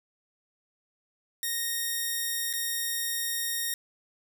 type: tone with dropouts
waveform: 5% pulse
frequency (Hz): 1860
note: A#6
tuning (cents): -4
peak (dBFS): -18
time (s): 1.43-3.74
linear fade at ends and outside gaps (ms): 1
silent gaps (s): 2.529-2.536
effects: none